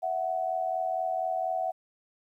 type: tone pair together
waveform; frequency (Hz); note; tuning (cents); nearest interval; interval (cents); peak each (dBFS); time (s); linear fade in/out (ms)
sine; 659.3 / 743.5; E5 / F#5; 0 / +8; major second; 208; -31 / -29; 0.02-1.72; 20
effects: 11-bit